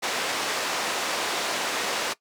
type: band-pass noise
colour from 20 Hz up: pink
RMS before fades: -28 dBFS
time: 0.02-2.14 s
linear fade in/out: 20 ms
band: 490 to 6800 Hz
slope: 12 dB/octave
effects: noise-tail reverb RT60 0.1 s tail -19 dB re dry